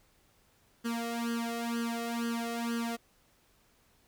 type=tone with flanger; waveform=sawtooth; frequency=233.2 Hz; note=A#3; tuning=1 cent sharp; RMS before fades=-34 dBFS; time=0.84-2.97 s; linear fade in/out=20 ms; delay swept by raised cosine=0.64 to 1.58 ms; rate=2.1 Hz; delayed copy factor=+0.95; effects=pink hiss -67 dBFS RMS until 4.07 s